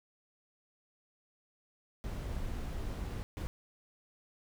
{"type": "noise bursts at uneven times", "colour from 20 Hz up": "brown", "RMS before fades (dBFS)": -38, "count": 2, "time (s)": [[2.04, 3.23], [3.37, 3.47]], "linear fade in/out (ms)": 0, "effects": []}